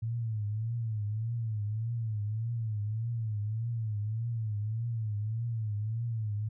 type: tone with vibrato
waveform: sine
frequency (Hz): 110.5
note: A2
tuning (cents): +8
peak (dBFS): -30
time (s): 0.02-6.49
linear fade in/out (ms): 10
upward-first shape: triangle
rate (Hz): 1.7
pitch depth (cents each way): 130
effects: none